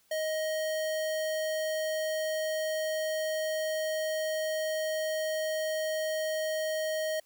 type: tone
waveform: square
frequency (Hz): 627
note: D#5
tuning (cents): +13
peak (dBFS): -30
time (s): 0.11-7.2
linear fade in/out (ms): 5
effects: white hiss -67 dBFS RMS until 7.25 s